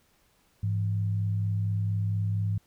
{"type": "tone pair together", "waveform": "sine", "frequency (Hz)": [103.3, 167.61], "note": ["G#2", "E3"], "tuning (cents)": [-9, 29], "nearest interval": "minor sixth", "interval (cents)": 838, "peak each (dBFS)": [-25, -36], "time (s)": [0.63, 2.58], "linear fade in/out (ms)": 5, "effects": ["pink hiss -66 dBFS RMS until 2.66 s"]}